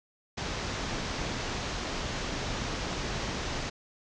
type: low-pass noise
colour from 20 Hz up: pink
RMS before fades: -34 dBFS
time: 0.37-3.7 s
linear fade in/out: 10 ms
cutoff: 6700 Hz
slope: 48 dB/octave
effects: none